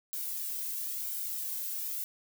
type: noise with flanger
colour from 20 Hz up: violet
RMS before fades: -36 dBFS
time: 0.13-2.04 s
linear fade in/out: 0 ms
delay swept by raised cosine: 1.3 to 1.94 ms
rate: 1 Hz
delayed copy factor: +0.55
effects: none